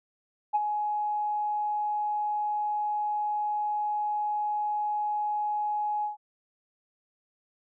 sine tone with ADSR envelope, 839 Hz, G#5, 17 cents sharp, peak -19 dBFS, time 0.53-6.17 s, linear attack 22 ms, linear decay 32 ms, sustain -7 dB, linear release 130 ms, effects tanh soft clip ceiling -15 dBFS

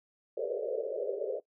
white band-pass noise, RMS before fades -34 dBFS, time 0.37-1.4 s, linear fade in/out 5 ms, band 390 to 600 Hz, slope 96 dB/octave, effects noise-tail reverb RT60 0.1 s tail -18 dB re dry

